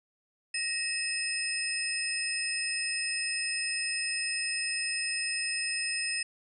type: tone cluster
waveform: sine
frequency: 1873 / 2595 / 5130 / 8650 Hz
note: A#6 / E7 / E8 / C#9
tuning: +8 / -28 / -48 / -43 cents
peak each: -38 / -34 / -34 / -35 dBFS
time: 0.54-6.23 s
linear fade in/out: 5 ms
effects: none